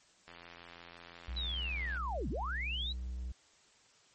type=click train; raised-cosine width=0.3 ms; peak=-34 dBFS; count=146; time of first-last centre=0.28-1.97 s; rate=85.8 Hz
type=tone; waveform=triangle; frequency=62 Hz; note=B1; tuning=7 cents sharp; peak=-35 dBFS; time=1.28-3.32 s; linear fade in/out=5 ms
type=linear two-way sweep; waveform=sine; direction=down then up; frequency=4002 to 110 to 4002 Hz; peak=-36 dBFS; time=1.36-2.93 s; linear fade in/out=10 ms; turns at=2.29 s
effects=white hiss -65 dBFS RMS until 4.14 s + MP3 32 kbps